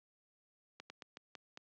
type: slowing click train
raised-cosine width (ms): 0.2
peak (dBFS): -30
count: 6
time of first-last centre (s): 0.8-1.574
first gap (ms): 100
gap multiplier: 1.22
effects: high-pass 200 Hz 12 dB/octave + low-pass 6000 Hz 12 dB/octave